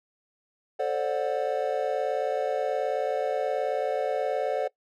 triangle chord, D dominant seventh, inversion second, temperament just, 440.5 / 528.6 / 587.3 / 734.2 Hz, A4 / C5 / D5 / F#5, +2 / +18 / 0 / -14 cents, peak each -29 / -28 / -28 / -29 dBFS, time 0.79-4.68 s, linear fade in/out 10 ms, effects noise-tail reverb RT60 0.1 s tail -21 dB re dry

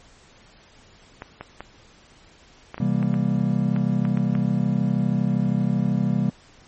clicks, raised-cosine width 0.5 ms, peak -18 dBFS, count 11, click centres 1.221 / 1.41 / 1.606 / 2.744 / 2.78 / 3.028 / 3.141 / 3.763 / 4.052 / 4.173 / 4.352 s
triangle chord, C dominant seventh, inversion none, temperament just, 130.81 / 163.52 / 196.22 / 235.5 Hz, C3 / E3 / G3 / Bb3, 0 / -14 / +2 / +18 cents, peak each -23 / -23 / -21 / -24 dBFS, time 2.8-6.3 s, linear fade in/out 5 ms
effects pink hiss -52 dBFS RMS until 6.67 s + MP3 32 kbps

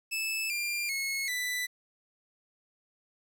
sawtooth tone with pitch steps, 2621 / 2390 / 2179 / 1986.3 Hz, E7 / D7 / C#7 / B6, -11 / +30 / -30 / +9 cents, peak -27 dBFS, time 0.11-1.67 s, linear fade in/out 20 ms, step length 390 ms, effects 10-bit

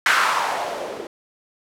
violet noise with low-pass filter sweep, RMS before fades -22 dBFS, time 0.06-1.07 s, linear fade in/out 2 ms, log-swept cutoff 1600 to 390 Hz, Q 2.8, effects none

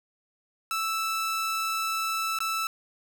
sawtooth tone with dropouts, 1318.5 Hz, E6, in tune, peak -23 dBFS, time 0.71-2.67 s, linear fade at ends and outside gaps 1 ms, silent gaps 2.388-2.404 s, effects none

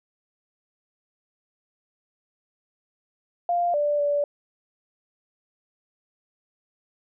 sine tone with pitch steps, 698 / 587 / 579 Hz, F5 / D5 / D5, -1 / -1 / -25 cents, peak -20 dBFS, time 3.49-4.24 s, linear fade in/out 2 ms, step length 250 ms, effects none

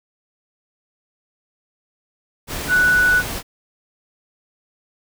sine tone in noise, 1480 Hz, F#6, in tune, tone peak -12 dBFS, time 2.68-3.23 s, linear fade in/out 50 ms, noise pink, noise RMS -27 dBFS, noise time 2.47-3.43 s, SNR +12 dB, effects none

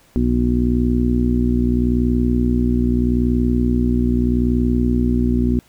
harmonic tone, 60.8 Hz, B1, 26 cents flat, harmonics 1 / 2 / 3 / 4 / 5 / 6, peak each -19 / -23 / -28 / -17 / -27 / -26 dBFS, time 0.16-5.59 s, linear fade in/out 0 ms, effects pink hiss -53 dBFS RMS until 5.68 s

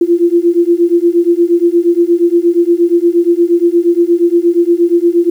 sine beating tone pair, 340 / 348.5 Hz, F4 / F4, -46 / -4 cents, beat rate 8.5 Hz, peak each -10 dBFS, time 0.01-5.3 s, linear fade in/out 5 ms, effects 7-bit

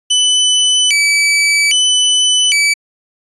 sawtooth tone with vibrato, 2626 Hz, E7, 7 cents flat, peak -6 dBFS, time 0.1-2.74 s, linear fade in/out 10 ms, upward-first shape square, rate 0.62 Hz, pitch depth 230 cents each way, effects resampled to 24000 Hz

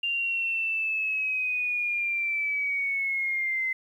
sine linear sweep, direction down, 2794 to 2052 Hz, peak -25 dBFS, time 0.03-3.73 s, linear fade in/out 5 ms, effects 10-bit

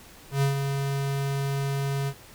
square tone with ADSR envelope, 138.59 Hz, C#3, in tune, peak -20 dBFS, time 0.31-2.14 s, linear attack 110 ms, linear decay 120 ms, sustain -6 dB, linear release 63 ms, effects pink hiss -49 dBFS RMS until 2.34 s

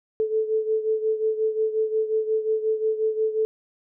sine beating tone pair, 436.1 / 441.7 Hz, A4 / A4, -15 / +7 cents, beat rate 5.6 Hz, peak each -22 / -27 dBFS, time 0.2-3.45 s, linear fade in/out 0 ms, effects none

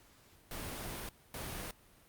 pink noise bursts at uneven times, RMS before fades -42 dBFS, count 2, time 0.51-1.09 / 1.34-1.71 s, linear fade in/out 2 ms, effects pink hiss -63 dBFS RMS until 2.08 s + Opus 48 kbps

